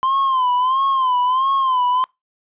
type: tone with vibrato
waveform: triangle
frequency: 1037 Hz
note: C6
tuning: 16 cents flat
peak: -13 dBFS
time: 0.03-2.04 s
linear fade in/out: 0 ms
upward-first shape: sine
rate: 1.5 Hz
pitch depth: 90 cents each way
effects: noise-tail reverb RT60 0.2 s tail -25 dB re dry + resampled to 8000 Hz